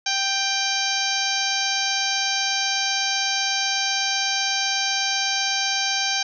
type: harmonic tone with a mistuned harmonic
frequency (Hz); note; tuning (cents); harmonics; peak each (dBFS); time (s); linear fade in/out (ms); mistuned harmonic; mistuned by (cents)
784; G5; 0; 1 / 2 / 3 / 4 / 5 / 6 / 7 / 8; -29 / -29 / -29 / -29 / -29 / -29 / -29 / -29; 0.06-6.23; 5; 3; +24
effects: none